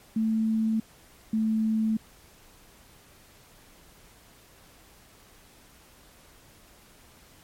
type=tone pair in turn; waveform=sine; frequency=221.1 / 219.7 Hz; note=A3 / A3; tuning=+9 / -2 cents; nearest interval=unison; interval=11 cents; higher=first; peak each=-22 dBFS; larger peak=neither; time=0.16-0.8 / 1.33-1.97 s; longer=neither; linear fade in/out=5 ms; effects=pink hiss -55 dBFS RMS until 7.43 s + MP3 64 kbps